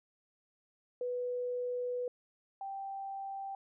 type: tone pair in turn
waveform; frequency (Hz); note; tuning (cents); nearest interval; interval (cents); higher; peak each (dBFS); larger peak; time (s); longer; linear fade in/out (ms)
sine; 493.3 / 783.1; B4 / G5; -2 / -2; minor sixth; 800; second; -33 / -38; first; 1.01-2.08 / 2.61-3.55; first; 2
effects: none